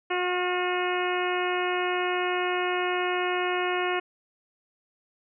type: harmonic tone with a mistuned harmonic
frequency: 361 Hz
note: F#4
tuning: 43 cents flat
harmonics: 1 / 2 / 3 / 4 / 5 / 6 / 7 / 8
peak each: -28 / -31 / -33 / -34 / -35 / -36 / -36 / -37 dBFS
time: 0.1-4 s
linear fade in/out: 10 ms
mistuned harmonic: 4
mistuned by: -23 cents
effects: none